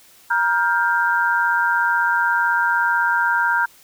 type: tone cluster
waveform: sine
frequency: 943 / 1401 / 1579 Hz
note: A#5 / F6 / G6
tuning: +20 / +5 / +12 cents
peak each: -20 dBFS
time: 0.3-3.66 s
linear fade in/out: 10 ms
effects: white hiss -50 dBFS RMS until 3.83 s